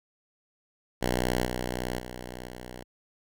5% pulse tone with level steps, 61.74 Hz, B1, in tune, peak -14 / -19 / -27 / -29 dBFS, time 1.01-2.84 s, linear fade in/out 20 ms, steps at 1.46 / 1.99 / 2.48 s, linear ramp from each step 2 ms, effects none

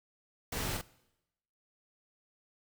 pink noise with echo, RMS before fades -37 dBFS, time 0.52-0.77 s, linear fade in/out 5 ms, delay 44 ms, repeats 1, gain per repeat -3 dB, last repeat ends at 0.814 s, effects noise-tail reverb RT60 0.9 s tail -21 dB re dry

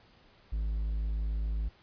triangle tone, 53.4 Hz, G#1, 49 cents sharp, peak -27 dBFS, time 0.52-1.69 s, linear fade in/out 10 ms, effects pink hiss -61 dBFS RMS until 1.82 s + resampled to 11025 Hz

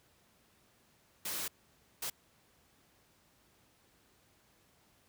white noise bursts at uneven times, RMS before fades -38 dBFS, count 2, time 1.25-1.48 / 2.02-2.1 s, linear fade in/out 5 ms, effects pink hiss -68 dBFS RMS until 5.08 s + high-pass 60 Hz 12 dB/octave

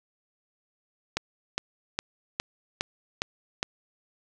click train, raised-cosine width 0.2 ms, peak -9 dBFS, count 7, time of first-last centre 1.17-3.629 s, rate 2.44 Hz, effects none

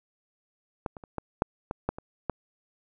clicks, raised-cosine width 1 ms, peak -16 / -27 / -30 / -17 / -8 / -17 / -12 / -24 / -13 dBFS, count 9, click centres 0.862 / 0.968 / 1.038 / 1.183 / 1.421 / 1.711 / 1.89 / 1.985 / 2.297 s, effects none

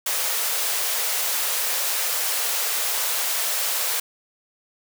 white high-pass noise, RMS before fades -24 dBFS, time 0.06-4 s, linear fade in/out 5 ms, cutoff 440 Hz, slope 48 dB/octave, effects none

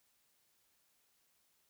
silence, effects white hiss -75 dBFS RMS until 1.69 s

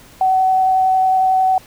sine tone with vibrato, 754 Hz, F#5, 32 cents sharp, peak -11 dBFS, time 0.21-1.58 s, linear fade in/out 2 ms, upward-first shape sine, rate 11 Hz, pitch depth 8 cents each way, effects pink hiss -44 dBFS RMS until 1.66 s

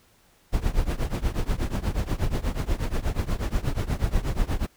brown noise with tremolo, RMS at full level -21 dBFS, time 0.52-4.67 s, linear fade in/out 20 ms, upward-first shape triangle, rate 8.3 Hz, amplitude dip 95%, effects pink hiss -60 dBFS RMS until 4.76 s

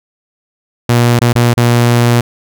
sawtooth tone with dropouts, 119.6 Hz, A#2, 45 cents sharp, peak -3 dBFS, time 0.89-2.21 s, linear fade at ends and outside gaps 5 ms, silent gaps 1.192-1.214 / 1.33-1.354 / 1.539-1.572 s, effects none

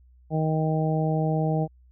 harmonic tone, 157.2 Hz, D#3, 18 cents sharp, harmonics 1 / 2 / 3 / 4 / 5, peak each -23 / -31 / -31 / -31 / -32 dBFS, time 0.3-1.68 s, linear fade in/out 50 ms, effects added 62 Hz sine -52 dBFS peak until 1.91 s

